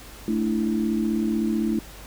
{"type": "chord", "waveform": "sine", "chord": "A suspended fourth", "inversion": "none", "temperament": "equal", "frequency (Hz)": [220, 293.7, 329.6], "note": ["A3", "D4", "E4"], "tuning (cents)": [0, 0, 0], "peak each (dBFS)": [-23, -29, -26], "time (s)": [0.28, 1.79], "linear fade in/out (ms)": 2, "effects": ["added 50 Hz sine -44 dBFS peak until 2.06 s", "pink hiss -44 dBFS RMS until 2.06 s"]}